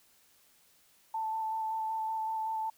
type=tone with vibrato; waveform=sine; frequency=883 Hz; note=A5; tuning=6 cents sharp; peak=-31 dBFS; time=1.14-2.7 s; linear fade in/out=5 ms; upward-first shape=square; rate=5.3 Hz; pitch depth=11 cents each way; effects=white hiss -65 dBFS RMS until 2.77 s